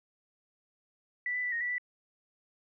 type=tone with pitch steps; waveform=sine; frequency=1970 / 1991 / 1973 / 1865 / 1958 / 1974 Hz; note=B6 / B6 / B6 / A#6 / B6 / B6; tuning=-5 / +14 / -2 / 0 / -15 / -1 cents; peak=-30 dBFS; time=1.26-1.782 s; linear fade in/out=2 ms; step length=87 ms; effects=none